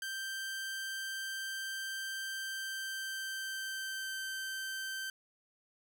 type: tone with pitch glide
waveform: sawtooth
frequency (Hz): 1568 to 1554.5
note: G6 to G6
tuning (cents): 0 to -15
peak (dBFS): -34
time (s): 0.02-5.1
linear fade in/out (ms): 2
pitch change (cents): -15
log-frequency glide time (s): 2.29-4.11
effects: none